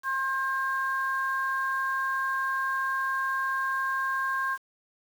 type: tone pair together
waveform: sine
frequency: 1066.5 / 1598 Hz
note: C6 / G6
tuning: +33 / +33 cents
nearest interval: perfect fifth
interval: 700 cents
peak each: -28 dBFS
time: 0.03-4.58 s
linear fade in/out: 50 ms
effects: tanh soft clip ceiling -18 dBFS + 8-bit